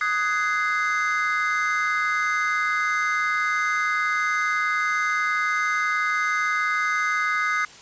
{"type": "chord", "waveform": "triangle", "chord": "Ab dominant seventh", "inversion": "second", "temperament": "just", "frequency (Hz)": [1245.9, 1495.1, 1661.2, 2077], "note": ["Eb6", "Gb6", "Ab6", "C7"], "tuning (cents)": [2, 18, 0, -13], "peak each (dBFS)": [-23, -26, -28, -24], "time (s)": [0.01, 7.65], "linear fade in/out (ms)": 2, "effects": ["white hiss -45 dBFS RMS until 7.81 s", "resampled to 16000 Hz"]}